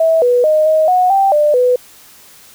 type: tone with pitch steps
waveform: sine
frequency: 650 / 490 / 618 / 628 / 731 / 782 / 596 / 497.4 Hz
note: E5 / B4 / D#5 / D#5 / F#5 / G5 / D5 / B4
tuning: -24 / -14 / -12 / +16 / -21 / -4 / +25 / +12 cents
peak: -8 dBFS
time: 0-1.76 s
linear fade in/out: 5 ms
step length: 220 ms
effects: white hiss -42 dBFS RMS until 2.54 s